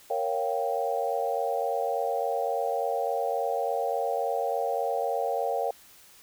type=chord; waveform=sine; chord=G half-diminished seventh; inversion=first; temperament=equal with one note detuned; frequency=466.2 / 554.4 / 700.5 / 784 Hz; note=Bb4 / Db5 / F5 / G5; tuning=0 / 0 / +5 / 0 cents; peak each=-31 dBFS; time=0.1-5.71 s; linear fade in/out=5 ms; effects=white hiss -54 dBFS RMS until 6.22 s